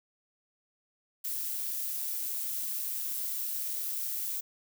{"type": "noise with amplitude modulation", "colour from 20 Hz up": "violet", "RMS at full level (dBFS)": -33, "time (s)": [1.24, 4.41], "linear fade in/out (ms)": 10, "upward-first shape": "sine", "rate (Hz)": 132, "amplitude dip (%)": 30, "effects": []}